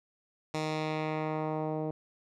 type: tone with low-pass filter sweep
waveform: 10% pulse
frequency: 155.56 Hz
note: D#3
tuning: in tune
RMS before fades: -33 dBFS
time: 0.54-1.91 s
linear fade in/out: 2 ms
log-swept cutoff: 6800 to 530 Hz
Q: 1
effects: none